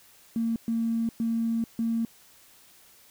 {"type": "tone bursts at uneven times", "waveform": "triangle", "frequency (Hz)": 228.6, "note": "A#3", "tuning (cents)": -34, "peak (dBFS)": -20, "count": 4, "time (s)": [[0.36, 0.56], [0.68, 1.09], [1.2, 1.64], [1.79, 2.05]], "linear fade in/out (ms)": 2, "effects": ["tanh soft clip ceiling -22 dBFS", "white hiss -56 dBFS RMS until 3.1 s"]}